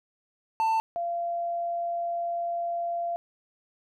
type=tone pair in turn; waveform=triangle / sine; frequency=891 / 687.3 Hz; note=A5 / F5; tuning=+22 / -28 cents; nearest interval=major third; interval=450 cents; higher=first; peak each=-20 / -27 dBFS; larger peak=first; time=0.6-0.8 / 0.96-3.16 s; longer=second; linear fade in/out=0 ms; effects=none